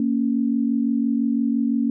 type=tone pair together; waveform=sine; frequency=231.3 / 277.2 Hz; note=A#3 / C#4; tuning=-13 / 0 cents; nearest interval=minor third; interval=313 cents; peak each=-20 / -22 dBFS; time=0-1.9 s; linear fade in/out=2 ms; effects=none